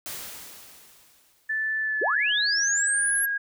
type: noise with exponential decay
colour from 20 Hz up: white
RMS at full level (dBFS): -34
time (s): 0.06-1.86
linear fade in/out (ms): 0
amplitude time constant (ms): 390
type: tone with pitch glide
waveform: sine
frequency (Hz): 1754 to 1636.5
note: A6 to G#6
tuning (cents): -6 to -26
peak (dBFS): -24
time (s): 1.49-3.38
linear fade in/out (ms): 10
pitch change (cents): -120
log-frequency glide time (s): 1.81-2.69
type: linear sweep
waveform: sine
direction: up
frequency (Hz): 301 to 11520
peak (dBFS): -23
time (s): 2.01-3.26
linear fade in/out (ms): 10
effects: none